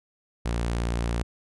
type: tone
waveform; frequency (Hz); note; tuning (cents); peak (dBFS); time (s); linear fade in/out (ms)
sawtooth; 58.27; A#1; 0; -21; 0.45-1.23; 10
effects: resampled to 24000 Hz